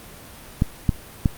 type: clicks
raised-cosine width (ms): 5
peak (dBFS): -4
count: 3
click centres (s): 0.621 / 0.892 / 1.258
effects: pink hiss -42 dBFS RMS until 1.37 s + Opus 32 kbps